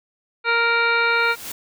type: harmonic tone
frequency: 466.2 Hz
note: A#4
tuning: in tune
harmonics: 1 / 2 / 3 / 4 / 5 / 6 / 8 / 9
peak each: -25 / -25 / -19 / -30 / -22 / -33 / -32 / -32 dBFS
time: 0.44-1.36 s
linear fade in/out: 50 ms
type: noise with exponential growth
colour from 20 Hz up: white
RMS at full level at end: -29 dBFS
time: 0.96-1.52 s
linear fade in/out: 5 ms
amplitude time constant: 120 ms
effects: none